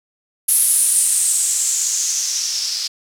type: noise with low-pass filter sweep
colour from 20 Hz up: violet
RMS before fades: -18 dBFS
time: 0.48-2.88 s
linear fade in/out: 10 ms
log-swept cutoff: 11000 to 4900 Hz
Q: 4.8
effects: none